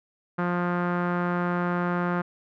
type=tone with low-pass filter; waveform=sawtooth; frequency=176.1 Hz; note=F3; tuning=15 cents sharp; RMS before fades=-26 dBFS; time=0.38-2.22 s; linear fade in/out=10 ms; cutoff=1400 Hz; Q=2.8; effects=none